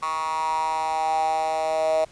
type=tone with high-pass filter sweep; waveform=10% pulse; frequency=158.6 Hz; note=D#3; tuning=33 cents sharp; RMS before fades=-24 dBFS; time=0.02-2.05 s; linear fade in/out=10 ms; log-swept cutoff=1100 to 620 Hz; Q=8; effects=pink hiss -52 dBFS RMS until 2.11 s + resampled to 22050 Hz